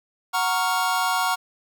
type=chord; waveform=square; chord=Gb major seventh; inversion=none; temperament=equal; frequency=740 / 932.3 / 1108.7 / 1396.9 Hz; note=Gb5 / Bb5 / Db6 / F6; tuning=0 / 0 / 0 / 0 cents; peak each=-27 dBFS; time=0.33-1.36 s; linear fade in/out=20 ms; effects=none